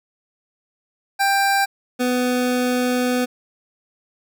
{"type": "tone pair in turn", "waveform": "25% pulse", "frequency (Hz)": [790, 249.3], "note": ["G5", "B3"], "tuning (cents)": [13, 16], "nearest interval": "octave + minor sixth", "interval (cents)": 1997, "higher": "first", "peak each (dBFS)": [-12, -14], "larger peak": "first", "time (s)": [[1.19, 1.66], [1.99, 3.26]], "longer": "second", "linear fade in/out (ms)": 20, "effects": []}